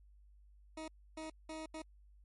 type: tone bursts at uneven times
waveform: 20% pulse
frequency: 315.9 Hz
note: D#4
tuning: 26 cents sharp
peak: -38 dBFS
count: 4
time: 0.77-0.88 / 1.17-1.3 / 1.49-1.66 / 1.74-1.82 s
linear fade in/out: 5 ms
effects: added 50 Hz sine -59 dBFS peak until 2.24 s + MP3 48 kbps